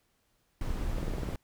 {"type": "noise", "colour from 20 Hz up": "brown", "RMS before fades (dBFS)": -33, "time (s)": [0.61, 1.36], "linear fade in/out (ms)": 2}
{"type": "clicks", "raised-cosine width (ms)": 2, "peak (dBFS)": -23, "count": 7, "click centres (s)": [0.983, 1.03, 1.081, 1.137, 1.183, 1.233, 1.289]}
{"effects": ["pink hiss -73 dBFS RMS until 1.43 s"]}